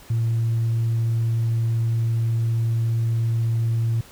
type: tone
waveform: sine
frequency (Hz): 114.6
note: A#2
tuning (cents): -29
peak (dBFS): -17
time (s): 0.1-4.01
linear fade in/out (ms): 5
effects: tanh soft clip ceiling -16 dBFS + pink hiss -47 dBFS RMS until 4.11 s